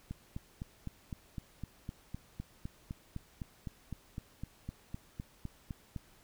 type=click train; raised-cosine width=5 ms; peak=-27 dBFS; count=24; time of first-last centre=0.11-5.962 s; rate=3.93 Hz; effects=pink hiss -63 dBFS RMS until 6.23 s